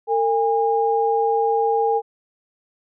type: tone pair together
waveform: sine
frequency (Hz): 453.4 / 814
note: A#4 / G#5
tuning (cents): -48 / -35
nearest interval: minor seventh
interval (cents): 1013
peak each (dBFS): -19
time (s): 0.07-2.02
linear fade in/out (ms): 50
effects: none